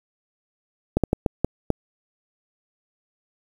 slowing click train, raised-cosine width 2 ms, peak -5 dBFS, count 6, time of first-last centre 0.97-1.703 s, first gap 67 ms, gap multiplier 1.4, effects 7-bit

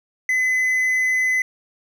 triangle tone, 2023 Hz, B6, 41 cents sharp, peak -15 dBFS, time 0.29-1.42 s, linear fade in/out 2 ms, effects none

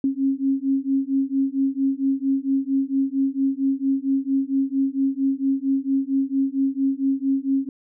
sine beating tone pair, 268.9 / 273.3 Hz, C4 / C#4, +47 / -24 cents, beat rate 4.4 Hz, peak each -22 dBFS, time 0.04-7.69 s, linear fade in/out 2 ms, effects none

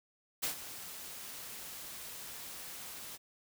white noise with ADSR envelope, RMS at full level -33 dBFS, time 0.42-3.18 s, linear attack 18 ms, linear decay 110 ms, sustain -13 dB, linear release 31 ms, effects none

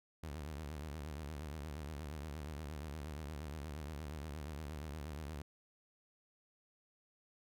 sawtooth tone with vibrato, 75 Hz, D2, 37 cents sharp, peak -39 dBFS, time 0.23-5.42 s, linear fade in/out 5 ms, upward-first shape triangle, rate 8.5 Hz, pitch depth 170 cents each way, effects none

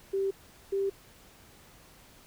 sine tone pair in turn, 390 / 392.9 Hz, G4 / G4, -9 / +4 cents, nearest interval unison, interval 13 cents, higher second, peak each -26 dBFS, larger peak neither, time 0.13-0.31 / 0.72-0.9 s, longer neither, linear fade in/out 10 ms, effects pink hiss -56 dBFS RMS until 2.26 s

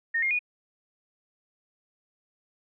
sine tone with pitch steps, 1840 / 2126 / 2456 Hz, A#6 / C7 / D#7, -23 / +27 / -23 cents, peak -23 dBFS, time 0.14-0.392 s, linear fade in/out 10 ms, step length 84 ms, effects none

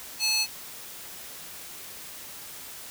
square tone with high-pass filter, 864 Hz, A5, 32 cents flat, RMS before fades -25 dBFS, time 0.19-0.47 s, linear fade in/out 50 ms, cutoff 3700 Hz, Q 2.4, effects white hiss -42 dBFS RMS until 2.9 s

